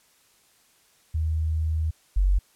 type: tone pair in turn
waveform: sine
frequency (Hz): 79.2 / 47.09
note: D#2 / F#1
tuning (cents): +31 / +31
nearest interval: major sixth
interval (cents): 900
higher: first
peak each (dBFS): -22 / -17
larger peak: second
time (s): 1.14-1.91 / 2.16-2.39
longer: first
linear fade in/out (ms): 10
effects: white hiss -61 dBFS RMS until 2.55 s + low-pass 12000 Hz 12 dB/octave

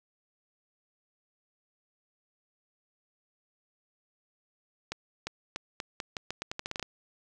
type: accelerating click train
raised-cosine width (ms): 0.2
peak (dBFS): -17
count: 15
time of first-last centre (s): 4.92-6.827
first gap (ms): 350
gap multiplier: 0.83
effects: none

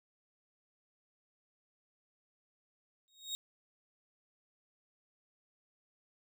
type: tone with exponential growth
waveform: 30% pulse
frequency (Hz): 3755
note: A#7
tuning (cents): +12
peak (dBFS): -31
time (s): 3.08-3.35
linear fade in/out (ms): 0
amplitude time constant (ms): 57
effects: none

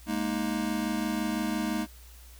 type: chord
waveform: square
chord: Ab suspended second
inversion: none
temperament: just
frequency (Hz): 207.7 / 233.6 / 311.5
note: Ab3 / Bb3 / Eb4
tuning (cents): 0 / +4 / +2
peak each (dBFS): -33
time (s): 0.06-1.87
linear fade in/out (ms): 50
effects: added 60 Hz sine -48 dBFS peak until 2.39 s + white hiss -55 dBFS RMS until 2.39 s

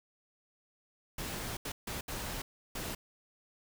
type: noise bursts at uneven times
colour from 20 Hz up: pink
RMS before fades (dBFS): -39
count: 5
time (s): 1.18-1.57 / 1.65-1.72 / 1.87-2.01 / 2.08-2.42 / 2.75-2.95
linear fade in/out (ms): 5
effects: none

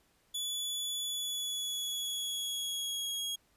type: tone with pitch glide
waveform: sawtooth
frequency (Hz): 3434 to 3300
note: A7 to G#7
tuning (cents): -43 to -12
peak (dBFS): -31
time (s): 0.34-3.36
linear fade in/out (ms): 10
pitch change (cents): -69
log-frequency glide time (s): 1.03-3.22
effects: pink hiss -70 dBFS RMS until 3.56 s + resampled to 32000 Hz

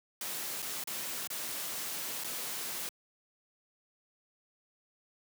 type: noise with dropouts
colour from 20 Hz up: white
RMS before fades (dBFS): -38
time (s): 0.21-2.89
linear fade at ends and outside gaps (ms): 2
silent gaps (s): 0.621-0.625 / 0.839-0.873 / 1.273-1.302 / 2.238-2.244
effects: high-pass 150 Hz 12 dB/octave

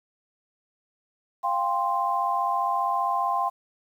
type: chord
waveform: sine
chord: F suspended second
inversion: none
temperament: equal with one note detuned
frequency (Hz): 698.5 / 793.6 / 1046.5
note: F5 / G5 / C6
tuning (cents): 0 / +21 / 0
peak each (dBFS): -29 / -27 / -25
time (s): 1.43-3.5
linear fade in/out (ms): 20
effects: 9-bit

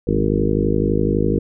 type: harmonic tone with a mistuned harmonic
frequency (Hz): 51.91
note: G#1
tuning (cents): 0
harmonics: 1 / 2 / 3 / 4 / 5 / 6 / 7 / 8 / 9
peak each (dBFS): -24 / -24 / -24 / -24 / -24 / -24 / -24 / -24 / -24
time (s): 0.07-1.39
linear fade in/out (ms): 5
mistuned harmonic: 3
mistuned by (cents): +48
effects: none

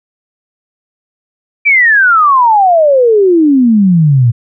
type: exponential sweep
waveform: sine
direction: down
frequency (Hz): 2368 to 113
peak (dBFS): -4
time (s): 1.65-4.32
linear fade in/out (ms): 20
effects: none

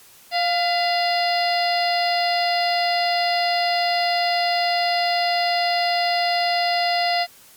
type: harmonic tone with a mistuned harmonic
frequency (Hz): 700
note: F5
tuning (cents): +4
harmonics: 1 / 2 / 3 / 4 / 5 / 6 / 7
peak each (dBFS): -20 / -34 / -27 / -30 / -34 / -28 / -28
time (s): 0.31-7.27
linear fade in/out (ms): 50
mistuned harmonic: 3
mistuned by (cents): -70
effects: white hiss -49 dBFS RMS until 7.56 s + Opus 48 kbps

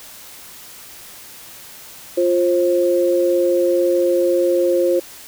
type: tone pair together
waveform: sine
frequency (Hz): 349.8 / 531.8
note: F4 / C5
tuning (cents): +3 / +28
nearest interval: perfect fifth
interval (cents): 725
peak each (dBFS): -16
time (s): 2.17-5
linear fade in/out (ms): 10
effects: white hiss -39 dBFS RMS until 5.27 s

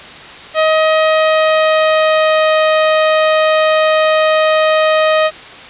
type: tone with pitch glide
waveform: sawtooth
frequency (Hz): 630 to 625.6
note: D#5 to D#5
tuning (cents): +21 to +9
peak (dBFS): -5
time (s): 0.54-5.31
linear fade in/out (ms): 50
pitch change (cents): -12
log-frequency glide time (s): 1.01-2.59
effects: white hiss -32 dBFS RMS until 5.69 s + resampled to 8000 Hz

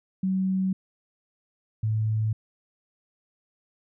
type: tone pair in turn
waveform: sine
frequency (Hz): 189 / 109.15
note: F#3 / A2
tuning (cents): +37 / -13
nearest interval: minor seventh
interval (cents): 950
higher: first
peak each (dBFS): -22 / -22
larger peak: neither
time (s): 0.23-0.73 / 1.83-2.33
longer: neither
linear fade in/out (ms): 5
effects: none

